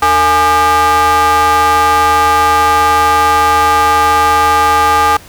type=ring-modulated tone; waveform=square; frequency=188.4 Hz; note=F#3; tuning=32 cents sharp; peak=-5 dBFS; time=0.02-5.17 s; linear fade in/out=5 ms; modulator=1020 Hz; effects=pink hiss -37 dBFS RMS until 5.28 s